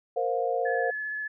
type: chord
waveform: sine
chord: Bb suspended second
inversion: none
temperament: equal with one note detuned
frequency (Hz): 466.2 / 523.3 / 708.2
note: Bb4 / C5 / F5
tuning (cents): 0 / 0 / +24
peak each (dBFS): -29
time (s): 0.16-0.91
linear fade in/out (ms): 10
type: tone with vibrato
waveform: sine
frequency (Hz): 1715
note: A6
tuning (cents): -45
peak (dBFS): -30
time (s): 0.65-1.28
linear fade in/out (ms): 10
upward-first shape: square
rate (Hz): 15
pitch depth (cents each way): 8
effects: none